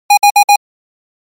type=tone bursts; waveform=square; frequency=819 Hz; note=G#5; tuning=24 cents flat; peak=-4 dBFS; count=4; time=0.1-0.56 s; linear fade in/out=5 ms; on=73 ms; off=56 ms; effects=MP3 64 kbps